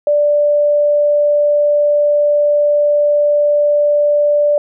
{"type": "tone", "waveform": "sine", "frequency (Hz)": 587.3, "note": "D5", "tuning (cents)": 0, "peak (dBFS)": -9, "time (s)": [0.07, 4.58], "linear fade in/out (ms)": 2, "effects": []}